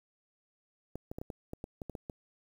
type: clicks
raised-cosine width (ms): 2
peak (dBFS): -26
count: 11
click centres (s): 0.956 / 1.115 / 1.185 / 1.215 / 1.302 / 1.534 / 1.641 / 1.818 / 1.897 / 1.952 / 2.098
effects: 9-bit